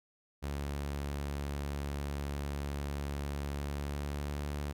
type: tone with pitch glide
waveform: sawtooth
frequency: 71.2 to 72.7 Hz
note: C#2 to D2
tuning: +47 to -17 cents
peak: -31 dBFS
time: 0.42-4.73 s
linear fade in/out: 20 ms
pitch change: +36 cents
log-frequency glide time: 3.53-4.48 s
effects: none